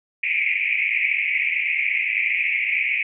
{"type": "band-pass noise", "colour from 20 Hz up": "white", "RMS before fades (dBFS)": -22, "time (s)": [0.23, 3.03], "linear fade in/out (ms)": 5, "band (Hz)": [2100, 2500], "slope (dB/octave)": 96, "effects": []}